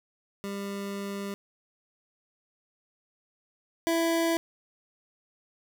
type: tone pair in turn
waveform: 25% pulse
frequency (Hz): 199.5 / 331.9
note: G3 / E4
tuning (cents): +31 / +12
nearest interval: major sixth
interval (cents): 881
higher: second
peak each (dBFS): -29 / -20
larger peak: second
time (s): 0.44-1.34 / 3.87-4.37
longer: first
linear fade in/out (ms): 0
effects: none